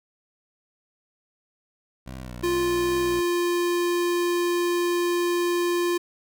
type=tone with vibrato; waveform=15% pulse; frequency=62.8 Hz; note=B1; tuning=30 cents sharp; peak=-29 dBFS; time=2.06-3.21 s; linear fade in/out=10 ms; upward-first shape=sine; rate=2.5 Hz; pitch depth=67 cents each way
type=tone; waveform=square; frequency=349.2 Hz; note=F4; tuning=in tune; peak=-22 dBFS; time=2.43-5.98 s; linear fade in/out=10 ms
effects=none